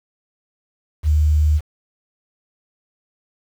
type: tone with quantisation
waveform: sine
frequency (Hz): 76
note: D#2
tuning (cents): -40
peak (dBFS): -12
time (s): 1.03-1.61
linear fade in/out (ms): 50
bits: 7
effects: none